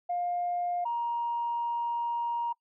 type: tone pair in turn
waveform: sine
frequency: 706 / 942.4 Hz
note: F5 / A#5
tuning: +19 / +19 cents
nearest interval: perfect fourth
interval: 500 cents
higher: second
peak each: -27 dBFS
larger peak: neither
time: 0.09-0.85 / 0.85-2.53 s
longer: second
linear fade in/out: 10 ms
effects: noise-tail reverb RT60 0.1 s tail -26 dB re dry + tanh soft clip ceiling -23 dBFS